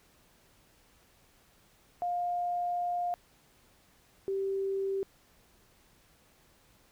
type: tone pair in turn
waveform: sine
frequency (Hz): 706 / 389.4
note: F5 / G4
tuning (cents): +19 / -12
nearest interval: minor seventh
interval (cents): 1031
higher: first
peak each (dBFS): -29 / -29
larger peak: neither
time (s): 2.02-3.14 / 4.28-5.03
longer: first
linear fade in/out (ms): 0
effects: pink hiss -64 dBFS RMS until 6.91 s